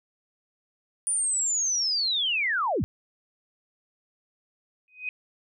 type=linear sweep; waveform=sine; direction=down; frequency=9480 to 47.4 Hz; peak=-23 dBFS; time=1.07-2.84 s; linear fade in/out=0 ms
type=tone with exponential growth; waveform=sine; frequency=2505 Hz; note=D#7; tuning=11 cents sharp; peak=-25 dBFS; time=4.88-5.09 s; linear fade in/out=1 ms; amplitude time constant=45 ms
effects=none